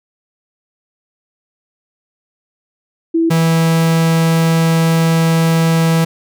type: tone pair in turn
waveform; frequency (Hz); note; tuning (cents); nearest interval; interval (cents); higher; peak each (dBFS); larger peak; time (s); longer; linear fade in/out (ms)
sine / 45% pulse; 329.6 / 163.8; E4 / E3; 0 / -11; octave; 1211; first; -10; neither; 3.14-3.3 / 3.3-6.05; second; 10
effects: none